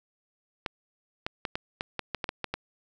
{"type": "clicks", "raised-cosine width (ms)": 0.3, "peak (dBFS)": -14, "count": 11, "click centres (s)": [0.662, 1.265, 1.452, 1.555, 1.809, 1.993, 2.147, 2.242, 2.291, 2.443, 2.54], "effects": []}